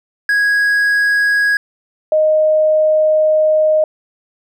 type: tone pair in turn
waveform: triangle / sine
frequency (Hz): 1656 / 620.3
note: G#6 / D#5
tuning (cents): -5 / -5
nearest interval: octave + perfect fourth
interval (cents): 1700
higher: first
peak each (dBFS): -9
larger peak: neither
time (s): 0.29-1.57 / 2.12-3.84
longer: second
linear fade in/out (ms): 2
effects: none